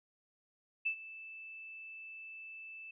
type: tone with ADSR envelope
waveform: sine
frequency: 2637 Hz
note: E7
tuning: in tune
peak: -29 dBFS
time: 0.85-2.91 s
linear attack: 15 ms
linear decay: 85 ms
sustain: -17 dB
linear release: 5 ms
effects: none